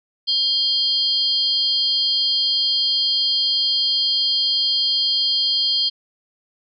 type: tone cluster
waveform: sine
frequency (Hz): 3201 / 4263 / 4816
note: G7 / C8 / D8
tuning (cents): +36 / +32 / +43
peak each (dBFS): -21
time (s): 0.27-5.9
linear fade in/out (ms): 20
effects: none